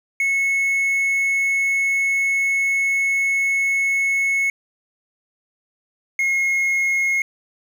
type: tone pair in turn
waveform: triangle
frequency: 2194 / 2160 Hz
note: C#7 / C#7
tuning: -18 / -45 cents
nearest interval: unison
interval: 27 cents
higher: first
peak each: -15 dBFS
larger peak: neither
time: 0.2-4.5 / 6.19-7.22 s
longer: first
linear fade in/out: 2 ms
effects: 8-bit